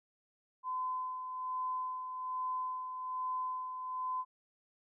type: tone with tremolo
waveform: sine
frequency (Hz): 1020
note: C6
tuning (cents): -44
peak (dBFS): -33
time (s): 0.63-4.25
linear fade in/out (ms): 50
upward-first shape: sine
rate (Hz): 1.2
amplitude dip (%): 50
effects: none